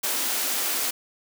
white high-pass noise, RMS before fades -26 dBFS, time 0.03-0.91 s, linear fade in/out 10 ms, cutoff 220 Hz, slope 48 dB/octave, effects none

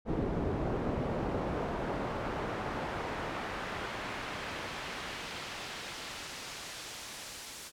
brown noise with band-pass filter sweep, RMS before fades -37 dBFS, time 0.05-7.72 s, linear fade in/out 50 ms, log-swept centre 360 to 8400 Hz, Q 0.71, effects none

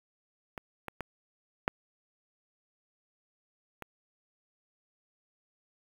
clicks, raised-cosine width 0.5 ms, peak -23 / -22 / -20 / -11 / -25 dBFS, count 5, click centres 0.578 / 0.883 / 1.007 / 1.679 / 3.823 s, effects 7-bit

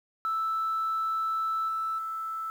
sine tone with level steps, 1318 Hz, E6, 1 cent flat, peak -25 / -27 / -31 dBFS, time 0.25-2.5 s, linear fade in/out 0 ms, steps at 1.68 / 1.98 s, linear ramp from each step 10 ms, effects tanh soft clip ceiling -23 dBFS + 9-bit

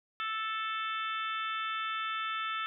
harmonic tone, 440 Hz, A4, in tune, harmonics 3 / 4 / 5 / 6 / 7 / 8, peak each -34 / -41 / -44 / -42 / -45 / -43 dBFS, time 0.2-2.66 s, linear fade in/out 0 ms, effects none

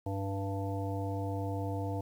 harmonic tone with a mistuned harmonic, 97.9 Hz, G2, 2 cents flat, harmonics 1 / 3 / 5 / 7 / 9, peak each -34 / -39 / -41 / -42 / -44 dBFS, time 0.06-2.01 s, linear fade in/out 5 ms, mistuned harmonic 1, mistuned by +24 cents, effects 10-bit

